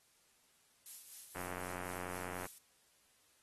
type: noise with tremolo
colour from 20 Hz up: violet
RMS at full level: -46 dBFS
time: 0.86-2.58 s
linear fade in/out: 0 ms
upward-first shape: sine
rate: 4 Hz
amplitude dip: 50%
type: click train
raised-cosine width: 0.5 ms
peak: -29 dBFS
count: 100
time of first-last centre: 1.36-2.455 s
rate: 90.4 Hz
effects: white hiss -71 dBFS RMS until 3.42 s + AAC 32 kbps